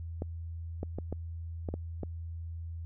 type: clicks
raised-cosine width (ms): 2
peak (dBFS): -22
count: 7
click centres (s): 0.221 / 0.831 / 0.986 / 1.126 / 1.688 / 1.74 / 2.033
effects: added 83 Hz sine -37 dBFS peak until 2.85 s